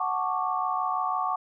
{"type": "chord", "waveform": "sine", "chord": "D major seventh", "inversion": "first", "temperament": "equal", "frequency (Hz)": [740, 880, 1108.7, 1174.7], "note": ["F#5", "A5", "C#6", "D6"], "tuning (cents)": [0, 0, 0, 0], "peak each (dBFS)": [-30, -33, -29, -31], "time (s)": [0, 1.36], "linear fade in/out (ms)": 5, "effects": []}